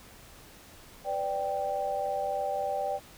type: chord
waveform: sine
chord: G major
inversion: first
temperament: equal with one note detuned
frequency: 503.7 / 587.3 / 784 Hz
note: B4 / D5 / G5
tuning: +34 / 0 / 0 cents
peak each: -37 / -32 / -31 dBFS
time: 1.04-3 s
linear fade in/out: 50 ms
effects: pink hiss -52 dBFS RMS until 3.17 s